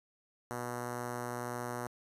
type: tone with notch filter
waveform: 5% pulse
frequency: 121.8 Hz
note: B2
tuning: 24 cents flat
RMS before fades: -39 dBFS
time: 0.51-1.87 s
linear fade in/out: 0 ms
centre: 3400 Hz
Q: 0.74
effects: resampled to 32000 Hz + 11-bit